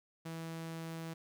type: tone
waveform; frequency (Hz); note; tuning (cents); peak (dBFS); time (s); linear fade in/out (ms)
sawtooth; 163.7; E3; -12; -37; 0.25-1.14; 10
effects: none